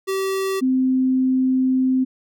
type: tone pair in turn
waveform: square / sine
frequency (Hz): 385.2 / 259.3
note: G4 / C4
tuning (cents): -30 / -15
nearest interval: perfect fifth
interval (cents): 685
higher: first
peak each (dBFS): -21 / -15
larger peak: second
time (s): 0.07-0.61 / 0.61-2.05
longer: second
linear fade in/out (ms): 20
effects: none